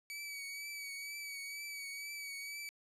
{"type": "tone with vibrato", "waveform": "sawtooth", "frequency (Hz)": 2276, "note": "C#7", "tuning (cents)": 45, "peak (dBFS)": -39, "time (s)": [0.1, 2.69], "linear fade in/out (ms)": 0, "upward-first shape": "triangle", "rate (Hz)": 2.1, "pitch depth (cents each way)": 39, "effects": ["resampled to 32000 Hz"]}